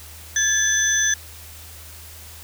sine tone cluster, 1630 / 1732 / 3456 / 6090 Hz, G#6 / A6 / A7 / F#8, -33 / -28 / -32 / +49 cents, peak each -27 / -22 / -27 / -19 dBFS, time 0.36-1.14 s, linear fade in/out 2 ms, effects added 79 Hz sine -42 dBFS peak until 2.43 s + white hiss -42 dBFS RMS until 2.43 s

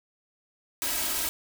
white noise with comb filter, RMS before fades -29 dBFS, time 0.82-1.29 s, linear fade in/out 0 ms, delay 3.1 ms, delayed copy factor +0.85, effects none

